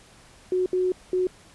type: tone bursts at uneven times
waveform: sine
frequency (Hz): 367.2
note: F#4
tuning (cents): -13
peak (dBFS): -20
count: 3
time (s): 0.52-0.66 / 0.73-0.92 / 1.13-1.27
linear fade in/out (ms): 2
effects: pink hiss -52 dBFS RMS until 1.54 s + resampled to 24000 Hz